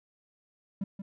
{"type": "tone with echo", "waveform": "triangle", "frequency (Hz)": 196, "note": "G3", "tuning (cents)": 0, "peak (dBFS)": -26, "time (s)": [0.81, 0.84], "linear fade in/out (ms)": 5, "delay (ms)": 180, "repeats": 1, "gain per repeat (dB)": -8, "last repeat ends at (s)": 1.02, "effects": ["tanh soft clip ceiling -23 dBFS"]}